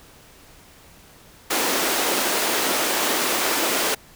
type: high-pass noise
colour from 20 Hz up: pink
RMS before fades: -22 dBFS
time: 1.5-3.95 s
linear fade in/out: 10 ms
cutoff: 280 Hz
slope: 24 dB/octave
effects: pink hiss -49 dBFS RMS until 4.15 s